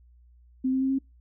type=tone with pitch steps; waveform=sine; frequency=259.8 / 262.8 / 265.9 / 269 Hz; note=C4 / C4 / C4 / C4; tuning=-12 / +8 / +28 / +48 cents; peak=-22 dBFS; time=0.64-0.988 s; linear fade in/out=10 ms; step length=87 ms; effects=noise-tail reverb RT60 0.2 s tail -25 dB re dry + added 60 Hz sine -53 dBFS peak until 1.2 s